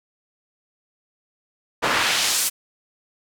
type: noise with band-pass filter sweep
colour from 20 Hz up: pink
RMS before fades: -21 dBFS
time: 1.82-2.5 s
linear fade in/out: 20 ms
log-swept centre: 1100 to 11000 Hz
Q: 0.8
effects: none